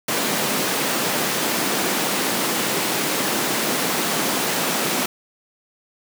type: high-pass noise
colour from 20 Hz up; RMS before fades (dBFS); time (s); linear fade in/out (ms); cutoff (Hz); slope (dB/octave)
pink; -22; 0.08-5.06; 5; 180; 24
effects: none